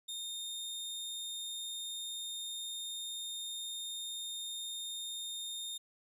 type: tone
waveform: sawtooth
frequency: 3659 Hz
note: A#7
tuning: 33 cents flat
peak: -36 dBFS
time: 0.08-5.78 s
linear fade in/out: 10 ms
effects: resampled to 32000 Hz